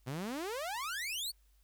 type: exponential sweep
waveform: sawtooth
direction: up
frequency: 120 to 4629 Hz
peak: -33 dBFS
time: 0.06-1.32 s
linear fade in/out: 20 ms
effects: added 50 Hz sine -64 dBFS peak until 1.63 s + white hiss -75 dBFS RMS until 1.63 s